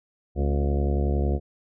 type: harmonic tone with a mistuned harmonic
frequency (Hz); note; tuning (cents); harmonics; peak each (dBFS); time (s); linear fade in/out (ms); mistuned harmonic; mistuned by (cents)
71; C#2; +42; 1 / 2 / 3 / 4 / 5 / 6 / 7 / 8 / 9 / 10; -22 / -30 / -32 / -36 / -32 / -36 / -36 / -39 / -43 / -39; 0.35-1.4; 50; 4; -56
effects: none